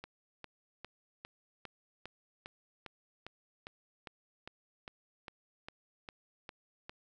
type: click train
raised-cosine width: 0.3 ms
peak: -28 dBFS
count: 18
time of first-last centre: 0.04-6.895 s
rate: 2.48 Hz
effects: none